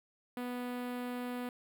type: tone with notch filter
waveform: sawtooth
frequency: 246.4 Hz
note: B3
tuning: 4 cents flat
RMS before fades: -39 dBFS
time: 0.37-1.49 s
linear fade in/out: 2 ms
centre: 6100 Hz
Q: 0.65
effects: none